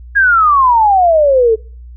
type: exponential sweep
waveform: sine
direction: down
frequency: 1661.2 to 432.2 Hz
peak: -6 dBFS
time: 0.15-1.56 s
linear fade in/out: 20 ms
effects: noise-tail reverb RT60 0.4 s tail -24 dB re dry + added 60 Hz sine -30 dBFS peak until 1.96 s